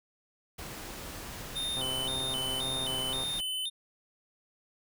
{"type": "noise", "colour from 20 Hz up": "pink", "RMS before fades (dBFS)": -42, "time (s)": [0.58, 3.41], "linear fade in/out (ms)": 10}
{"type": "tone with vibrato", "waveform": "square", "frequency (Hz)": 3322, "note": "G#7", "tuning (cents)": 0, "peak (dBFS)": -32, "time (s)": [1.55, 3.7], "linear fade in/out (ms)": 20, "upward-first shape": "square", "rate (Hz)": 1.9, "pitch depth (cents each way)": 160}
{"type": "click train", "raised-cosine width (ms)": 1, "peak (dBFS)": -27, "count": 193, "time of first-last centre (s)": [1.77, 3.236], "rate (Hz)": 131}
{"effects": []}